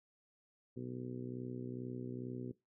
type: harmonic tone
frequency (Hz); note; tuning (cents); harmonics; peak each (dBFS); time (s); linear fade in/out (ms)
62.3; B1; +16; 2 / 3 / 4 / 5 / 6 / 7 / 8; -46 / -52 / -45 / -53 / -47 / -54 / -58; 0.76-2.52; 10
effects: noise-tail reverb RT60 0.2 s tail -20 dB re dry